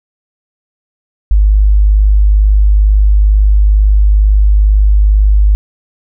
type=tone; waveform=sine; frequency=51.1 Hz; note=G#1; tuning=27 cents flat; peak=-4 dBFS; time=1.31-5.55 s; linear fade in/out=0 ms; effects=none